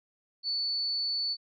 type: tone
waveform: sine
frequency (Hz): 4470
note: C#8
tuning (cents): +14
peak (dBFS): -28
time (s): 0.43-1.37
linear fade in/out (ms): 50
effects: none